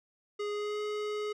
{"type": "tone with pitch glide", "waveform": "square", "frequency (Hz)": [414.5, 420.5], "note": ["G#4", "G#4"], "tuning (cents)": [-3, 22], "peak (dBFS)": -33, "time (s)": [0.39, 1.33], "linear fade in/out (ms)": 10, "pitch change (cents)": 25, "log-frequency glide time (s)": [0.51, 0.81], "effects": ["low-pass 5000 Hz 12 dB/octave"]}